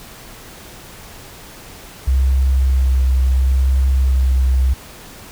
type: tone with vibrato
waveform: sine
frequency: 65.41 Hz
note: C2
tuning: in tune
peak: -11 dBFS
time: 2.07-4.74 s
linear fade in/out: 10 ms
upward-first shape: sine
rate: 0.73 Hz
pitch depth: 19 cents each way
effects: pink hiss -38 dBFS RMS until 5.31 s